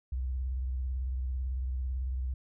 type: tone with vibrato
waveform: sine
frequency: 64.1 Hz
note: C2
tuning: 35 cents flat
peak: -30 dBFS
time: 0.12-2.34 s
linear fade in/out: 5 ms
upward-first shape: sine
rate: 18 Hz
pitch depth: 110 cents each way
effects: none